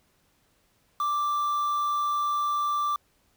triangle tone with quantisation, 1174.7 Hz, D6, in tune, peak -22 dBFS, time 1-2.96 s, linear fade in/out 2 ms, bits 7, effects pink hiss -67 dBFS RMS until 3.36 s

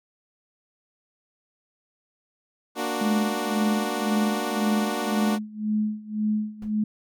15% pulse chord, Bb augmented, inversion none, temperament equal, 233.1 / 293.7 / 370 Hz, Bb3 / D4 / F#4, 0 / 0 / 0 cents, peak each -24 dBFS, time 2.75-5.39 s, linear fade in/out 50 ms
sine tone with tremolo, 213.2 Hz, G#3, 46 cents sharp, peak -20 dBFS, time 3.01-6.84 s, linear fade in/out 5 ms, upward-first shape sine, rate 1.9 Hz, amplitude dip 90%
brown noise with exponential decay, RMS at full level -38 dBFS, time 6.62-6.77 s, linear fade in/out 2 ms, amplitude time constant 31 ms
effects none

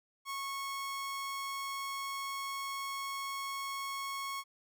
sawtooth tone, 1099 Hz, C#6, 15 cents flat, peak -33 dBFS, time 0.25-4.44 s, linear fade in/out 50 ms, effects none

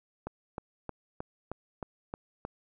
click train, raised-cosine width 1 ms, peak -22 dBFS, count 8, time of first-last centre 0.27-2.451 s, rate 3.21 Hz, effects none

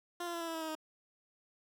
15% pulse tone with pitch steps, 349.2 / 343.8 / 338.5 / 333.2 / 328.1 / 323 / 318 / 313.1 Hz, F4 / F4 / E4 / E4 / E4 / E4 / D#4 / D#4, 0 / -27 / +46 / +19 / -8 / -35 / +38 / +11 cents, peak -31 dBFS, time 0.2-0.752 s, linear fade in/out 5 ms, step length 69 ms, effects none

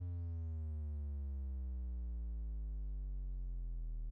triangle exponential sweep, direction down, 89.3 to 38.89 Hz, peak -37 dBFS, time 0-4.11 s, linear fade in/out 20 ms, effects none

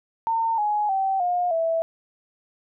sine tone with pitch steps, 908 / 837.5 / 772.4 / 712.4 / 657.1 Hz, A#5 / G#5 / G5 / F5 / E5, -46 / +14 / -26 / +34 / -6 cents, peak -20 dBFS, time 0.27-1.82 s, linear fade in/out 0 ms, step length 310 ms, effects none

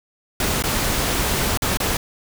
pink noise with dropouts, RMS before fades -21 dBFS, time 0.4-1.97 s, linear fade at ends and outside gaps 2 ms, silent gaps 0.624-0.638 / 1.574-1.62 / 1.772-1.801 s, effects none

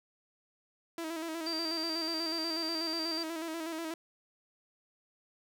sawtooth tone with vibrato, 325.6 Hz, E4, 21 cents flat, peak -32 dBFS, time 0.98-3.94 s, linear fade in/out 2 ms, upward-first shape square, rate 8.2 Hz, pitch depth 46 cents each way
sine tone, 4699 Hz, D8, in tune, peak -34 dBFS, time 1.46-3.23 s, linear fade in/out 5 ms
effects none

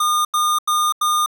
square tone bursts, 1216 Hz, D#6, 40 cents flat, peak -16 dBFS, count 4, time 0-1.261 s, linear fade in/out 5 ms, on 250 ms, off 87 ms, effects none

